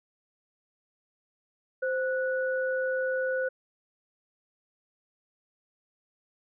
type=tone pair together; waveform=sine; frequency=520 / 1473.5 Hz; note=C5 / F#6; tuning=-11 / -8 cents; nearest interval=octave + tritone; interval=1803 cents; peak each=-27 / -32 dBFS; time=1.82-3.49 s; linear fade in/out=10 ms; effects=none